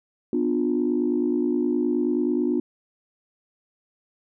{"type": "chord", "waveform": "sine", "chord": "B diminished", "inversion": "none", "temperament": "just", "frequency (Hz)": [246.9, 296.3, 355.6], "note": ["B3", "D4", "F4"], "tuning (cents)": [0, 15, 31], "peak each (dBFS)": -24, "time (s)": [0.33, 2.6], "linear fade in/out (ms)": 2, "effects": ["tanh soft clip ceiling -12 dBFS"]}